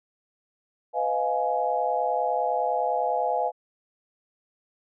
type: chord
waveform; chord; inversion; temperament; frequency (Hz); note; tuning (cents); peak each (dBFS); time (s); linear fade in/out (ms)
sine; F half-diminished seventh; second; just; 502.9 / 628.6 / 698.5 / 838.1; Cb5 / Eb5 / F5 / Ab5; +31 / +18 / 0 / +16; -29 / -30 / -27 / -27; 0.93-3.52; 50
effects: none